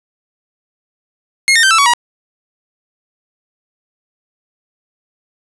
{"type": "tone with pitch steps", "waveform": "sawtooth", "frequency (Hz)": [2151, 1829.8, 1556.5, 1324.1, 1126.4, 958.2], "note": ["C7", "A#6", "G6", "E6", "C#6", "A#5"], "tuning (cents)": [47, -33, -13, 7, 27, 47], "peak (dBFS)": -4, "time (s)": [1.48, 1.936], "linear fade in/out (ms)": 0, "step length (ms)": 76, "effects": ["resampled to 24000 Hz", "7-bit"]}